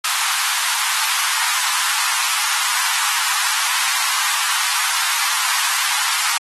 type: high-pass noise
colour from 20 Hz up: pink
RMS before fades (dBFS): -20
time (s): 0.04-6.38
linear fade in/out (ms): 5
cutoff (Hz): 890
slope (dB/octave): 48
effects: AAC 32 kbps